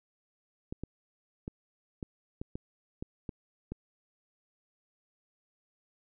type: clicks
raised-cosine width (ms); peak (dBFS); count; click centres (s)
3; -24; 9; 0.725 / 0.836 / 1.479 / 2.028 / 2.415 / 2.555 / 3.025 / 3.292 / 3.72
effects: none